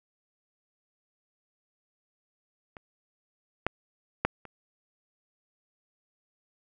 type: clicks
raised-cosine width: 0.5 ms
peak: -28 / -10 / -8 / -29 dBFS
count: 4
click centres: 2.768 / 3.666 / 4.25 / 4.453 s
effects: none